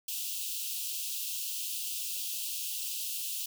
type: high-pass noise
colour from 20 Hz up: white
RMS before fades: -36 dBFS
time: 0.08-3.46 s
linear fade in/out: 5 ms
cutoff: 2600 Hz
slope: 96 dB/octave
effects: none